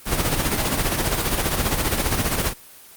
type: noise with tremolo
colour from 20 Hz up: pink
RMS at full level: -19 dBFS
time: 0.05-2.54 s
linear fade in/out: 50 ms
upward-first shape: sine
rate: 15 Hz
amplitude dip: 55%
effects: white hiss -45 dBFS RMS until 2.96 s + Opus 24 kbps

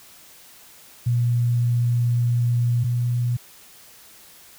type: tone pair in turn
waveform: sine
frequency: 120 / 121.25 Hz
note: B2 / B2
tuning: -49 / -31 cents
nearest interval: unison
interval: 18 cents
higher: second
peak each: -17 / -19 dBFS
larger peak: first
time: 1.06-2.84 / 2.84-3.37 s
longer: first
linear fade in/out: 10 ms
effects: white hiss -48 dBFS RMS until 4.58 s

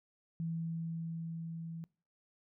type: tone with level ramp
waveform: sine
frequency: 164.81 Hz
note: E3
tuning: in tune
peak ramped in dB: -34 to -41 dBFS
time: 0.4-1.84 s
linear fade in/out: 0 ms
effects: noise-tail reverb RT60 0.4 s tail -24 dB re dry

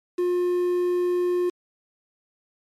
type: tone with quantisation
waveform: triangle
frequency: 356.1 Hz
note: F4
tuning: 34 cents sharp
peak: -18 dBFS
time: 0.18-1.5 s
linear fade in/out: 10 ms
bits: 7
effects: low-pass 7000 Hz 12 dB/octave + MP3 96 kbps

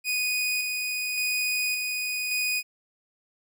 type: tone with tremolo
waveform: sawtooth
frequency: 2482 Hz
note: D#7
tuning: 5 cents flat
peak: -21 dBFS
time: 0.04-2.63 s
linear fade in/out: 50 ms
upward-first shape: square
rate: 0.88 Hz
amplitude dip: 30%
effects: none

